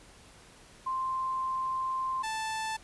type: tone pair in turn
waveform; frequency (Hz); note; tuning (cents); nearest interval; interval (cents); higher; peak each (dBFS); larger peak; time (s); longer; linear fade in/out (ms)
sine / sawtooth; 1046.5 / 880; C6 / A5; 0 / 0; minor third; 300; first; -29 / -28; second; 0.86-2.23 / 2.23-2.77; first; 10
effects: pink hiss -55 dBFS RMS until 2.83 s + resampled to 24000 Hz